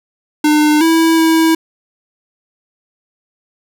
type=tone with pitch steps; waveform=square; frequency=301.7 / 326.7 / 324.2 Hz; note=D4 / E4 / E4; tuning=+47 / -15 / -29 cents; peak=-9 dBFS; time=0.44-1.55 s; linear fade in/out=5 ms; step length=370 ms; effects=none